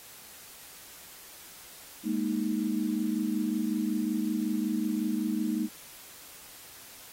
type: chord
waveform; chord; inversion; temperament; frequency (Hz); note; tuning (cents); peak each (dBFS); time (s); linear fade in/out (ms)
sine; Ab suspended second; none; equal; 207.7 / 233.1 / 311.1; Ab3 / Bb3 / Eb4; 0 / 0 / 0; -31; 2.03-5.69; 50
effects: white hiss -49 dBFS RMS until 7.12 s + AAC 48 kbps